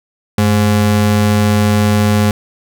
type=ring-modulated tone; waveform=square; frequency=155.56 Hz; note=D#3; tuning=in tune; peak=-7 dBFS; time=0.38-2.31 s; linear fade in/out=2 ms; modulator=57.2 Hz; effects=none